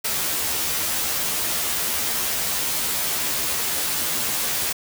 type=noise with comb filter; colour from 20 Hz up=white; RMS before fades=-24 dBFS; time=0.04-4.73 s; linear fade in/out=10 ms; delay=13 ms; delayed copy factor=+0.9; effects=none